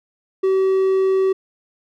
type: tone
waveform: triangle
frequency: 381.8 Hz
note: G4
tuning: 46 cents flat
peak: -12 dBFS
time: 0.43-1.33 s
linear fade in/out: 10 ms
effects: none